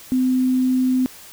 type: tone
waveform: sine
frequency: 256.2 Hz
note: C4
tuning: 36 cents flat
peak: -15 dBFS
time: 0.12-1.06 s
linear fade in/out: 0 ms
effects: white hiss -42 dBFS RMS until 1.32 s